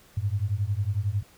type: beating tone pair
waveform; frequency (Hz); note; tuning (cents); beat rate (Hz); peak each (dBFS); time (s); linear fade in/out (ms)
sine; 96.2 / 107.2; G2 / A2; -32 / -45; 11; -27; 0.17-1.23; 5
effects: pink hiss -56 dBFS RMS until 1.37 s